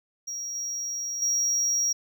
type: tone with level steps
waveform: triangle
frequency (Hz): 5660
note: F8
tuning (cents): +22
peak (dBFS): -30 / -28 / -21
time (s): 0.27-1.93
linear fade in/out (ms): 10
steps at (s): 0.55 / 1.22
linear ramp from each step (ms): 2
effects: none